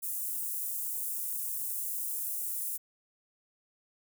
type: high-pass noise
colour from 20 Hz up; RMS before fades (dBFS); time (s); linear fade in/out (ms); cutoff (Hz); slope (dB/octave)
white; -35; 0.02-2.78; 20; 8700; 24
effects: none